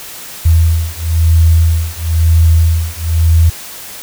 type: beating tone pair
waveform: sine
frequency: 81.4 / 82.4 Hz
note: E2 / E2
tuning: -21 / 0 cents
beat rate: 1 Hz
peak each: -10 dBFS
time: 0.45-3.5 s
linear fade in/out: 10 ms
effects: white hiss -29 dBFS RMS until 4.02 s

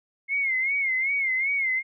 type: tone with vibrato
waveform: sine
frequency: 2144 Hz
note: C7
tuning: 42 cents sharp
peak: -22 dBFS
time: 0.28-1.83 s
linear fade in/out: 50 ms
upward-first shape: sine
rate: 2.6 Hz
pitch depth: 91 cents each way
effects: none

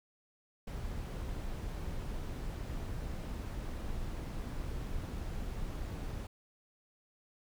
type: noise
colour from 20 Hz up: brown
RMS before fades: -39 dBFS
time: 0.67-6.27 s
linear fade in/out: 5 ms
effects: none

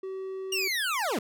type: tone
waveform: triangle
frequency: 381.3 Hz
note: G4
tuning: 48 cents flat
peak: -31 dBFS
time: 0.03-0.68 s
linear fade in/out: 5 ms
type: linear sweep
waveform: 25% pulse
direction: down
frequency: 2873 to 174.61 Hz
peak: -23 dBFS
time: 0.52-1.19 s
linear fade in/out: 5 ms
effects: none

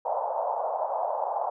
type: band-pass noise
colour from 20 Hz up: white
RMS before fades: -29 dBFS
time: 0.05-1.5 s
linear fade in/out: 5 ms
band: 560 to 910 Hz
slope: 48 dB/octave
effects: none

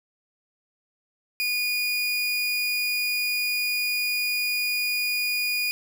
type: tone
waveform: 30% pulse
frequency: 2450 Hz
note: D#7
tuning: 27 cents flat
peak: -21 dBFS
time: 1.4-5.71 s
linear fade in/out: 0 ms
effects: none

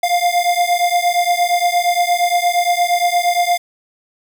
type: beating tone pair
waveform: square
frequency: 698.5 / 707.1 Hz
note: F5 / F5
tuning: 0 / +21 cents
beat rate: 8.6 Hz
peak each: -17 dBFS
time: 0.03-3.58 s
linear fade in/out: 5 ms
effects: none

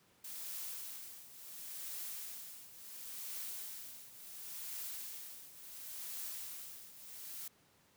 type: noise with tremolo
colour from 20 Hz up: blue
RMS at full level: -43 dBFS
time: 0.24-7.48 s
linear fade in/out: 5 ms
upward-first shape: triangle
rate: 0.71 Hz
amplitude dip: 80%
effects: pink hiss -69 dBFS RMS until 7.96 s + high-pass 100 Hz 12 dB/octave

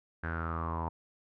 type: tone with low-pass filter sweep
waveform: sawtooth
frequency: 82.41 Hz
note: E2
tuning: in tune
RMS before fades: -35 dBFS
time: 0.23-0.89 s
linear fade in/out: 10 ms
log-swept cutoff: 1600 to 920 Hz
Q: 8.9
effects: none

